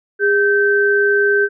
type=tone pair together; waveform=sine; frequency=407.3 / 1549 Hz; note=G#4 / G6; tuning=-34 / -21 cents; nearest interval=octave + major seventh; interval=2313 cents; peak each=-14 dBFS; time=0.19-1.49 s; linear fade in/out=50 ms; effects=none